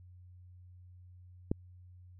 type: click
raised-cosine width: 3 ms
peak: -17 dBFS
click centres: 1.515 s
effects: added 90 Hz sine -52 dBFS peak until 2.19 s